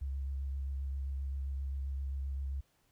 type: tone with vibrato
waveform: sine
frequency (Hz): 68.1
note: C#2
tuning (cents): -30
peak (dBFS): -34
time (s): 0.01-2.61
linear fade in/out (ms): 10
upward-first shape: triangle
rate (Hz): 7.6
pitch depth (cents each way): 26
effects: pink hiss -73 dBFS RMS until 2.91 s